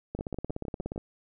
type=two click trains; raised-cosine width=2 ms; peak=-20 / -24 dBFS; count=15 / 6; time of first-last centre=0.15-0.978 / 0.19-0.96 s; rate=16.9 / 6.49 Hz; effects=none